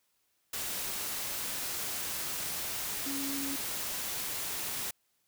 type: tone in noise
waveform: sine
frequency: 277.2 Hz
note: C#4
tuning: in tune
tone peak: -36 dBFS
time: 3.06-3.56 s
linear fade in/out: 5 ms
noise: white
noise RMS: -36 dBFS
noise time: 0.53-4.91 s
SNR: -3 dB
effects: white hiss -75 dBFS RMS until 5.27 s